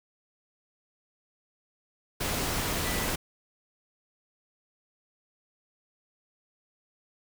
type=tone in noise; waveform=sine; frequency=1975.5 Hz; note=B6; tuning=in tune; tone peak=-38 dBFS; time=2.85-3.06 s; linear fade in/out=10 ms; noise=pink; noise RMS=-30 dBFS; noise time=2.2-3.16 s; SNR=-11 dB; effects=none